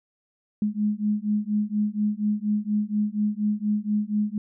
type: beating tone pair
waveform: sine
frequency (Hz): 207.7 / 211.9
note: G#3 / G#3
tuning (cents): 0 / +35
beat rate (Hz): 4.2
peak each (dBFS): -25 / -25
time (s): 0.62-4.38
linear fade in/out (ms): 2
effects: none